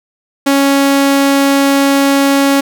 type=tone; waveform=sawtooth; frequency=277.2 Hz; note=C#4; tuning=in tune; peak=-4 dBFS; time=0.46-2.61 s; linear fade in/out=10 ms; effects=none